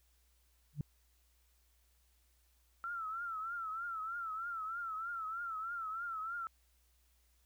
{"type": "tone with exponential growth", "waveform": "sine", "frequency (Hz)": 146.83, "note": "D3", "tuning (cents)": 0, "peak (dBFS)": -30, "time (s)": [0.73, 0.81], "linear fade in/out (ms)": 2, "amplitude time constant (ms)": 16}
{"type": "tone with vibrato", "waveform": "sine", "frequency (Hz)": 1341, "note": "E6", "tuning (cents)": 29, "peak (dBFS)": -38, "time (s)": [2.84, 6.47], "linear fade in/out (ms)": 0, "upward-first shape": "triangle", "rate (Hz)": 3.2, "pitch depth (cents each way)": 110}
{"effects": ["added 60 Hz sine -70 dBFS peak until 7.45 s", "white hiss -75 dBFS RMS until 7.45 s"]}